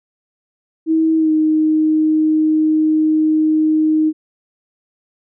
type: tone with pitch glide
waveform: sine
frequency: 320.6 to 311.5 Hz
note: E4 to D#4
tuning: -48 to +2 cents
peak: -11 dBFS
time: 0.86-4.13 s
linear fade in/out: 50 ms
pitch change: -50 cents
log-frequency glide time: 1.17-1.31 s
effects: none